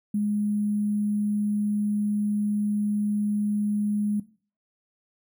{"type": "tone with sample-and-hold", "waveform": "sine", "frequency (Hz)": 207.7, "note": "G#3", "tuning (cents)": 0, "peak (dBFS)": -22, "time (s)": [0.14, 4.2], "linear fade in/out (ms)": 5, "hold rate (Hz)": 11025, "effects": ["noise-tail reverb RT60 0.4 s tail -18 dB re dry"]}